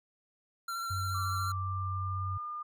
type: tone with vibrato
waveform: square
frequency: 1365 Hz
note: F6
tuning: 40 cents flat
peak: -35 dBFS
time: 0.68-1.52 s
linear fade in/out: 5 ms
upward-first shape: triangle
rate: 14 Hz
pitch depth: 24 cents each way
type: tone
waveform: sine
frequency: 94.3 Hz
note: F#2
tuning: 33 cents sharp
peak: -33 dBFS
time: 0.9-2.38 s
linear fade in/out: 10 ms
type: tone with pitch glide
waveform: sine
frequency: 1163 to 1208.2 Hz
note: D6 to D6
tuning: -17 to +49 cents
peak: -36 dBFS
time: 1.14-2.63 s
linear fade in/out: 10 ms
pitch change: +66 cents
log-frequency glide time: 1.27-2.32 s
effects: none